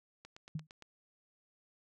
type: click train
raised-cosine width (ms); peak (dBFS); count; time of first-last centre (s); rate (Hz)
0.2; -34; 6; 0.25-0.823; 8.72
type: tone with exponential decay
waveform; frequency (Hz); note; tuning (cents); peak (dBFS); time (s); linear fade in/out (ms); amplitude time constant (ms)
sine; 155.56; D#3; 0; -32; 0.55-0.67; 5; 26
effects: none